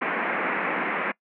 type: band-pass noise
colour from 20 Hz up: white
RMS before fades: -27 dBFS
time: 0.01-1.12 s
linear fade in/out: 10 ms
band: 180 to 2300 Hz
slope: 48 dB/octave
effects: noise-tail reverb RT60 0.1 s tail -23 dB re dry